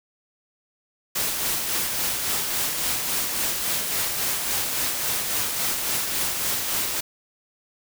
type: noise with tremolo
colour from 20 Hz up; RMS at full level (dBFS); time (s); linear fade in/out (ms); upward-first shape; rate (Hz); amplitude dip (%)
white; -24; 1.15-7.01; 10; sine; 3.6; 35
effects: none